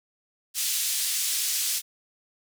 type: band-pass noise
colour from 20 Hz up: white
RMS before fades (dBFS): -27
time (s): 0.54-1.82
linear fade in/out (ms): 50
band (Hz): 3400 to 11000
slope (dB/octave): 12
effects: none